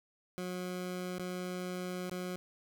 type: tone with dropouts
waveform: 20% pulse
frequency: 181.3 Hz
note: F#3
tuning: 35 cents flat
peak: -32 dBFS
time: 0.38-2.36 s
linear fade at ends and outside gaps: 0 ms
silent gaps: 1.184-1.196 / 2.096-2.113 s
effects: none